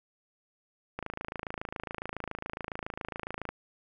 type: click train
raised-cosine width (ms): 0.5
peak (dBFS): -20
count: 69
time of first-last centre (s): 0.99-3.49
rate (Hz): 27.2
effects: none